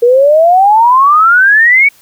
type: exponential sweep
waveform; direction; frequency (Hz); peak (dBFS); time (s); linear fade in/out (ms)
sine; up; 466.2 to 2285; -3; 0.02-1.89; 10
effects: white hiss -45 dBFS RMS until 2.01 s